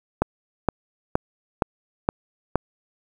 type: click train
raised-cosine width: 1 ms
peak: -4 dBFS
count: 6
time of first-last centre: 0.22-2.556 s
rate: 2.14 Hz
effects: 7-bit